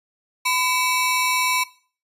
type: ring-modulated tone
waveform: sawtooth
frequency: 1638 Hz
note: G#6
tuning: 24 cents flat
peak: -12 dBFS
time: 0.45-1.64 s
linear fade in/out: 10 ms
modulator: 630 Hz
effects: noise-tail reverb RT60 0.4 s tail -17 dB re dry + resampled to 32000 Hz